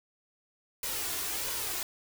white noise with flanger, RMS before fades -34 dBFS, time 0.83-1.83 s, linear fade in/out 2 ms, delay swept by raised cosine 2 to 2.85 ms, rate 1.5 Hz, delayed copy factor +0.55, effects none

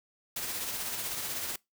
white noise with tremolo, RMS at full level -34 dBFS, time 0.36-1.56 s, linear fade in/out 5 ms, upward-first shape sine, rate 16 Hz, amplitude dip 35%, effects noise-tail reverb RT60 0.2 s tail -24 dB re dry

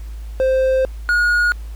triangle tone pair in turn, 523.3 / 1442.1 Hz, C5 / F#6, 0 / -45 cents, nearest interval octave + tritone, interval 1755 cents, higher second, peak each -11 dBFS, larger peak neither, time 0.4-0.85 / 1.09-1.52 s, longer first, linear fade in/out 0 ms, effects added 54 Hz sine -27 dBFS peak until 1.75 s + pink hiss -49 dBFS RMS until 1.75 s

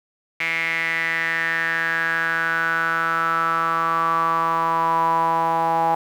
sawtooth tone with band-pass filter sweep, 164.81 Hz, E3, in tune, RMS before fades -21 dBFS, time 0.4-5.95 s, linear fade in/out 5 ms, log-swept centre 2200 to 850 Hz, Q 7.9, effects 8-bit

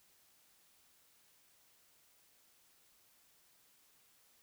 silence, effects white hiss -69 dBFS RMS until 4.42 s

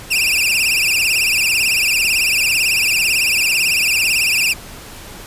sawtooth tone with vibrato, 2558 Hz, D#7, 47 cents sharp, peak -10 dBFS, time 0.1-4.54 s, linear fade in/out 20 ms, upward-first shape triangle, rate 18 Hz, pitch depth 180 cents each way, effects pink hiss -35 dBFS RMS until 5.26 s + resampled to 32000 Hz

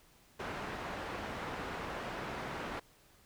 white low-pass noise, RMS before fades -41 dBFS, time 0.39-2.8 s, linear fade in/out 10 ms, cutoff 1400 Hz, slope 12 dB/octave, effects pink hiss -64 dBFS RMS until 3.25 s

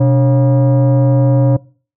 sine tone with frequency modulation, 126.7 Hz, B2, 45 cents sharp, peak -6 dBFS, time 0-1.57 s, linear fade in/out 10 ms, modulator 418 Hz, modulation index 0.78, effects noise-tail reverb RT60 0.4 s tail -23 dB re dry + tanh soft clip ceiling -5 dBFS

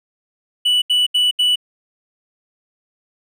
triangle tone bursts, 2960 Hz, F#7, in tune, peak -11 dBFS, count 4, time 0.65-1.558 s, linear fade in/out 10 ms, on 170 ms, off 76 ms, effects none

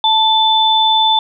sine tone pair together, 880 / 3520 Hz, A5 / A7, 0 / 0 cents, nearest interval 2 octaves, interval 2400 cents, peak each -12 dBFS, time 0.04-1.19 s, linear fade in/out 2 ms, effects none

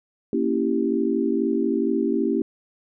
sine chord, A# diminished seventh, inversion none, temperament equal, 233.1 / 277.2 / 329.6 / 392 Hz, A#3 / C#4 / E4 / G4, 0 / 0 / 0 / 0 cents, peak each -25 dBFS, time 0.33-2.42 s, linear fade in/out 2 ms, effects none

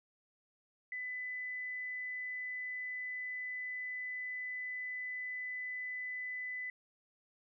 sine tone, 2002 Hz, B6, 23 cents sharp, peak -38 dBFS, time 0.92-6.7 s, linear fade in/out 2 ms, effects none

